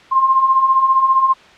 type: beating tone pair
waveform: sine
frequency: 1046.5 / 1061.5 Hz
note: C6 / C6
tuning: 0 / +25 cents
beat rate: 15 Hz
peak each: -18 / -11 dBFS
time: 0.11-1.34 s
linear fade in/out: 20 ms
effects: white hiss -43 dBFS RMS until 1.57 s + low-pass 3000 Hz 12 dB/octave